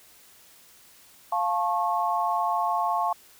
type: chord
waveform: sine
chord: F augmented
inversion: none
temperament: just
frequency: 698.5 / 873.1 / 1091.3 Hz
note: F5 / A5 / C#6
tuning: 0 / -14 / -27 cents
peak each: -27 dBFS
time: 1.32-3.13 s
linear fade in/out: 5 ms
effects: white hiss -54 dBFS RMS until 3.39 s